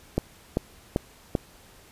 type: click train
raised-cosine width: 2 ms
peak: -9 dBFS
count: 4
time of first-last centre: 0.18-1.352 s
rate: 2.56 Hz
effects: pink hiss -53 dBFS RMS until 1.91 s + resampled to 32000 Hz